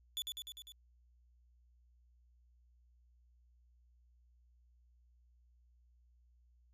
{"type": "tone with echo", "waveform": "40% pulse", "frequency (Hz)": 3468, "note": "A7", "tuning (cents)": -26, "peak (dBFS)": -35, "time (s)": [0.17, 0.22], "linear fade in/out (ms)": 0, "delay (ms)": 100, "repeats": 5, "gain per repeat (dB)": -3, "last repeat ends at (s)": 0.72, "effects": ["added 60 Hz sine -65 dBFS peak until 6.73 s"]}